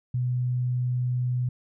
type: tone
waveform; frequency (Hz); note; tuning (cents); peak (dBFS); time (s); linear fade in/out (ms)
sine; 124.6; B2; +16; -23; 0.14-1.49; 5
effects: none